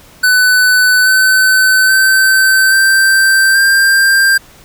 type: tone with pitch steps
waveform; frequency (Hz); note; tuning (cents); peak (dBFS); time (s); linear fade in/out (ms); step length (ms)
square; 1500 / 1520.9 / 1542.2 / 1563.7 / 1585.5; F#6 / F#6 / G6 / G6 / G6; +23 / +47 / -29 / -5 / +19; -7; 0.23-4.38; 10; 830
effects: pink hiss -41 dBFS RMS until 4.64 s